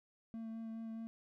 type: tone with vibrato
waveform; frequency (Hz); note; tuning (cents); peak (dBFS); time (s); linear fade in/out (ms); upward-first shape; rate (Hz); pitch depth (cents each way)
triangle; 225; A3; +39; -40; 0.34-1.07; 0; sine; 4.8; 13
effects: none